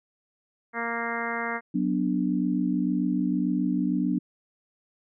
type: harmonic tone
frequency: 232.8 Hz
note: A#3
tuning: 2 cents flat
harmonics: 1 / 2 / 3 / 4 / 5 / 6 / 7 / 8 / 9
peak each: -36 / -36 / -36 / -36 / -36 / -36 / -36 / -36 / -36 dBFS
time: 0.73-1.61 s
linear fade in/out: 50 ms
type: chord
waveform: sine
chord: B minor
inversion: second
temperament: equal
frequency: 185 / 246.9 / 293.7 Hz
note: F#3 / B3 / D4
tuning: 0 / 0 / 0 cents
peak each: -27 dBFS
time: 1.74-4.19 s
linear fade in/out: 10 ms
effects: none